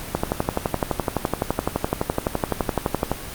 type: click train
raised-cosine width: 1 ms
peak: -5 dBFS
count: 36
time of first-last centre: 0.15-3.116 s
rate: 11.8 Hz
effects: pink hiss -34 dBFS RMS until 3.34 s + Opus 32 kbps